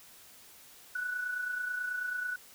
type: tone with amplitude modulation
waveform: sine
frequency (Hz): 1480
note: F#6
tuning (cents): 0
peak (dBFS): -30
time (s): 0.95-2.36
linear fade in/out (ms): 5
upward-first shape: sine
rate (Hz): 29.2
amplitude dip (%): 50
effects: white hiss -55 dBFS RMS until 2.54 s